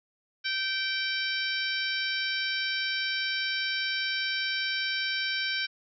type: harmonic tone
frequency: 775 Hz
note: G5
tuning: 20 cents flat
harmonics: 2 / 3 / 4 / 5 / 6 / 7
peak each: -32 / -34 / -35 / -36 / -37 / -37 dBFS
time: 0.44-5.67 s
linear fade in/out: 20 ms
effects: none